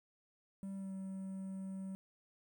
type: tone with pitch glide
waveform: triangle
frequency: 194.7 to 191.36 Hz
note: G3 to G3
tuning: -12 to -41 cents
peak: -39 dBFS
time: 0.63-1.95 s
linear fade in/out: 0 ms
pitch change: -29 cents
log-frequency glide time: 0.76-0.93 s
effects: 11-bit